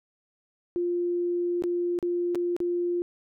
sine tone with dropouts, 350 Hz, F4, 4 cents sharp, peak -24 dBFS, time 0.76-3.02 s, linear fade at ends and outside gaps 0 ms, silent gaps 1.623-1.638 / 1.989-2.027 / 2.348-2.355 / 2.565-2.603 s, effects none

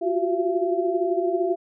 sine tone cluster, 348.3 / 361 / 378.9 / 678 Hz, F4 / F#4 / F#4 / E5, -5 / -43 / +41 / +49 cents, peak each -26 dBFS, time 0.01-1.56 s, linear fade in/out 20 ms, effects none

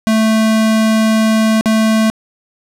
square tone with dropouts, 220 Hz, A3, in tune, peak -10 dBFS, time 0.07-2.1 s, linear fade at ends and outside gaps 0 ms, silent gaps 1.61-1.658 s, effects low-pass 12000 Hz 12 dB/octave

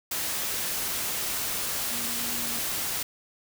sine tone in noise, 236.9 Hz, A#3, 28 cents sharp, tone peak -40 dBFS, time 1.91-2.59 s, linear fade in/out 5 ms, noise white, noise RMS -30 dBFS, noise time 0.11-3.03 s, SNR -13 dB, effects none

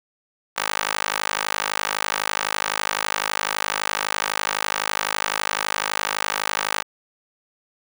15% pulse tone with high-pass filter, 51.91 Hz, G#1, in tune, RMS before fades -25 dBFS, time 0.56-6.83 s, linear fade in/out 20 ms, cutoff 1100 Hz, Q 1.1, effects none

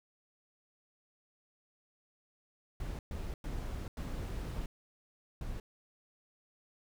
brown noise bursts at uneven times, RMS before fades -39 dBFS, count 5, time 2.8-2.99 / 3.11-3.34 / 3.44-3.88 / 3.97-4.66 / 5.41-5.6 s, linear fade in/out 2 ms, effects none

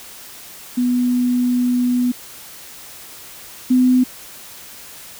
sine tone pair in turn, 246.9 / 253 Hz, B3 / B3, 0 / +42 cents, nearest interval unison, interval 42 cents, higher second, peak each -14 / -10 dBFS, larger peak second, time 0.77-2.12 / 3.7-4.04 s, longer first, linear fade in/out 10 ms, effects white hiss -38 dBFS RMS until 5.19 s

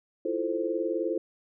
sine chord, F major seventh, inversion third, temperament equal, 329.6 / 349.2 / 440 / 523.3 Hz, E4 / F4 / A4 / C5, 0 / 0 / 0 / 0 cents, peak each -32 dBFS, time 0.25-1.18 s, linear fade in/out 5 ms, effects none

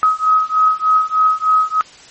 sine beating tone pair, 1267 / 1270.3 Hz, D#6 / D#6, +31 / +36 cents, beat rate 3.3 Hz, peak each -14 dBFS, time 0.03-1.81 s, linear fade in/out 0 ms, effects white hiss -41 dBFS RMS until 2.1 s + MP3 32 kbps

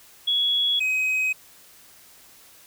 sine / triangle tone pair in turn, 3358 / 2528 Hz, G#7 / D#7, +18 / +27 cents, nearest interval perfect fourth, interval 491 cents, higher first, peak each -19 dBFS, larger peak neither, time 0.27-0.8 / 0.8-1.33 s, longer neither, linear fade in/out 10 ms, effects white hiss -51 dBFS RMS until 2.66 s

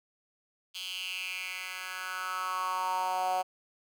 10% pulse tone with high-pass filter sweep, 185 Hz, F#3, in tune, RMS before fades -34 dBFS, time 0.74-3.43 s, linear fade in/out 20 ms, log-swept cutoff 3400 to 690 Hz, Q 4.9, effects none

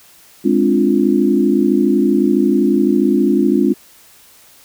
sine chord, D half-diminished seventh, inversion second, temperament equal, 207.7 / 261.6 / 293.7 / 349.2 Hz, Ab3 / C4 / D4 / F4, 0 / 0 / 0 / 0 cents, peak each -16 dBFS, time 0.44-3.74 s, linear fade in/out 20 ms, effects white hiss -46 dBFS RMS until 4.64 s

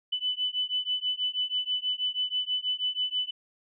sine beating tone pair, 2994 / 3000.2 Hz, F#7 / F#7, +20 / +23 cents, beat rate 6.2 Hz, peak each -30 dBFS, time 0.12-3.31 s, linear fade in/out 10 ms, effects none

